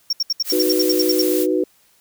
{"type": "tone bursts", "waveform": "triangle", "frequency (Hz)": 5510, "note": "F8", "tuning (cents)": -24, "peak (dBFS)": -15, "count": 12, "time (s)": [0.1, 1.219], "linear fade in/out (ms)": 5, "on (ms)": 30, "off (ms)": 69}
{"type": "noise", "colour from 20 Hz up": "blue", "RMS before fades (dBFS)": -26, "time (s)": [0.44, 1.47], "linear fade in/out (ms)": 50}
{"type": "chord", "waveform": "sine", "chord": "B major", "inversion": "first", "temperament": "equal", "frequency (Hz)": [311.1, 370, 493.9], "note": ["D#4", "F#4", "B4"], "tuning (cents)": [0, 0, 0], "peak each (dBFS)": [-20, -19, -22], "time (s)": [0.52, 1.64], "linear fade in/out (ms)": 5}
{"effects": ["white hiss -57 dBFS RMS until 2 s"]}